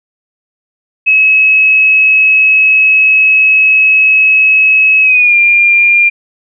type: tone with pitch glide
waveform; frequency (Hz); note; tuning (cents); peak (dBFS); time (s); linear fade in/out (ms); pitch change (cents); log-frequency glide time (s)
sine; 2571 to 2399; E7 to D7; -44 to +36; -4; 1.06-6.1; 20; -120; 5.02-5.35
effects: none